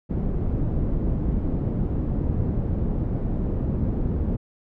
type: low-pass noise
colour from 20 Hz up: pink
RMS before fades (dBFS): -24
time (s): 0.09-4.37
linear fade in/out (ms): 20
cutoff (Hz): 290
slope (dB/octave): 12
effects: none